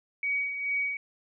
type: tone with tremolo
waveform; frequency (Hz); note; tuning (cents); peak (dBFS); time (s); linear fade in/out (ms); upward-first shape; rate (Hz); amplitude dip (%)
sine; 2259; C#7; +32; -25; 0.23-0.97; 2; sine; 2.3; 55
effects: none